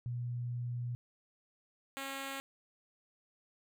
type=tone pair in turn; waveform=sine / 5% pulse; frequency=121.3 / 272.3 Hz; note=B2 / C#4; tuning=-31 / -31 cents; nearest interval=octave + major second; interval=1400 cents; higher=second; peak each=-35 / -28 dBFS; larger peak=second; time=0.06-0.95 / 1.97-2.4 s; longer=first; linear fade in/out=0 ms; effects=none